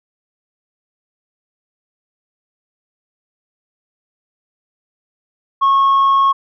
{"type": "tone", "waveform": "sine", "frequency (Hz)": 1094, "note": "C#6", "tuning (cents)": -23, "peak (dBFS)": -7, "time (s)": [5.61, 6.33], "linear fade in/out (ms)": 20, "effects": ["tanh soft clip ceiling -8 dBFS"]}